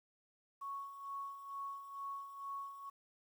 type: tone with tremolo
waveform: sine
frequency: 1108.7 Hz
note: C#6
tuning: in tune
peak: -40 dBFS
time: 0.61-2.9 s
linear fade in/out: 10 ms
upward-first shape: sine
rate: 2.2 Hz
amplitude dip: 65%
effects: 11-bit